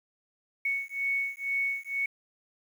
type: beating tone pair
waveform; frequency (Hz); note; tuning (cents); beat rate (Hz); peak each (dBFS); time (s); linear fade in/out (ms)
sine; 2217 / 2219.1; C#7 / C#7; 0 / +1; 2.1; -31; 0.65-2.06; 5
effects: 9-bit